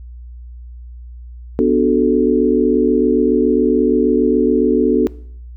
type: chord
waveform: sine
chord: B minor seventh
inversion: none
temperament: equal with one note detuned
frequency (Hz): 246.9 / 293.7 / 370 / 437.7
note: B3 / D4 / F#4 / A4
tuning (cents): 0 / 0 / 0 / -9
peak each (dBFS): -16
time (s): 1.59-5.07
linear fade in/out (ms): 0
effects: noise-tail reverb RT60 0.6 s tail -21 dB re dry + added 60 Hz sine -31 dBFS peak until 5.56 s